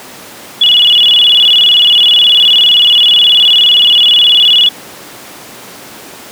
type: tone with vibrato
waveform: sine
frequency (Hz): 3150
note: G7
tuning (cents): +8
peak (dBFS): -3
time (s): 0.61-4.69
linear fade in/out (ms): 5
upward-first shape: square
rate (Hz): 19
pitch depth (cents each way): 140
effects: pink hiss -30 dBFS RMS until 6.31 s + high-pass 200 Hz 12 dB/octave